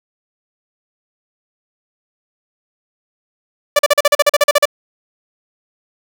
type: tone bursts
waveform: sawtooth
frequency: 583 Hz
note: D5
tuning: 13 cents flat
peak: -3 dBFS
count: 13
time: 3.76-4.655 s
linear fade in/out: 5 ms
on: 31 ms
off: 41 ms
effects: none